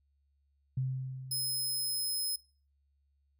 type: tone with exponential decay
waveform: sine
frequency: 130.6 Hz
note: C3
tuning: 3 cents flat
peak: -28 dBFS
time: 0.77-2.25 s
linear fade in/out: 5 ms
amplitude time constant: 320 ms
type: tone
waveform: 15% pulse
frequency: 5130 Hz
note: E8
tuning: 48 cents flat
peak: -26 dBFS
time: 1.31-2.36 s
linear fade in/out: 5 ms
effects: noise-tail reverb RT60 0.4 s tail -22 dB re dry + added 70 Hz sine -70 dBFS peak until 3.39 s